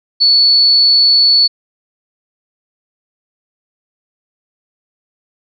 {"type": "tone", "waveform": "sine", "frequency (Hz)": 4435, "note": "C#8", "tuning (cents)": 0, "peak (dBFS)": -6, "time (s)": [0.2, 1.48], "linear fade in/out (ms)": 20, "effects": []}